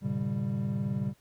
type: tone cluster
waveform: triangle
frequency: 103.8 / 123.5 / 142.3 / 196.8 Hz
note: G#2 / B2 / C#3 / G3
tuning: 0 / 0 / +46 / +7 cents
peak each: -36 / -32 / -32 / -30 dBFS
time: 0.01-1.14 s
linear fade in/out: 50 ms
effects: pink hiss -66 dBFS RMS until 1.2 s